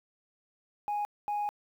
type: tone pair in turn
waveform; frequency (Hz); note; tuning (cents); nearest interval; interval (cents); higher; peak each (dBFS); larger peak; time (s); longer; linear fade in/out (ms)
sine; 828 / 828; G#5 / G#5; -5 / -5; unison; 0; neither; -27; neither; 0.88-1.05 / 1.28-1.49; second; 0
effects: tanh soft clip ceiling -27 dBFS + 10-bit

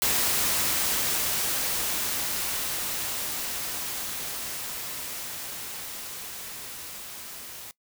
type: noise with level ramp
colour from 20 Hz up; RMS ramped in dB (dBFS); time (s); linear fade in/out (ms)
white; -24 to -41; 0.02-7.71; 0
effects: noise-tail reverb RT60 0.1 s tail -21 dB re dry

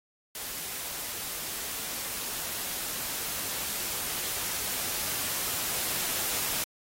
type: noise with level ramp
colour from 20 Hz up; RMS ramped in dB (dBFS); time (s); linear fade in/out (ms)
white; -37 to -30; 0.35-6.64; 2
effects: AAC 48 kbps

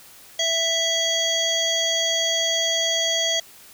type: harmonic tone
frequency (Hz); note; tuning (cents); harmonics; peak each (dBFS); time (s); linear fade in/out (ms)
659.3; E5; 0; 1 / 3 / 5 / 7 / 9 / 10; -27 / -29 / -22 / -31 / -32 / -28; 0.39-3.4; 5
effects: white hiss -47 dBFS RMS until 3.73 s

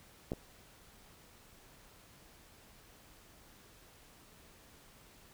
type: clicks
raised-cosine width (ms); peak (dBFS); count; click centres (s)
2; -21 / -28; 2; 0.319 / 0.334
effects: pink hiss -60 dBFS RMS until 5.33 s

